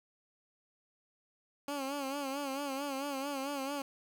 15% pulse tone with vibrato, 277.2 Hz, C#4, in tune, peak -29 dBFS, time 1.68-3.82 s, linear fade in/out 2 ms, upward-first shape sine, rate 4.5 Hz, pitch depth 77 cents each way, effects none

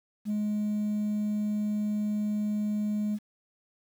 sine tone, 210 Hz, G#3, 19 cents sharp, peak -24 dBFS, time 0.25-3.19 s, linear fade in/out 50 ms, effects tanh soft clip ceiling -25 dBFS + 9-bit

